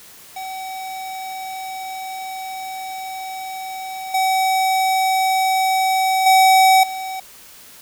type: tone with level steps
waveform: square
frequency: 759 Hz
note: F#5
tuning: 44 cents sharp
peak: -28 / -16 / -10 / -26 dBFS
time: 0.36-7.2 s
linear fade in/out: 5 ms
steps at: 4.14 / 6.26 / 6.83 s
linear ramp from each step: 5 ms
effects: white hiss -43 dBFS RMS until 7.81 s